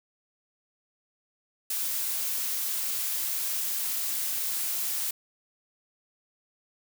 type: noise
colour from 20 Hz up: blue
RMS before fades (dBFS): -30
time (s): 1.7-5.11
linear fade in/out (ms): 5
effects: none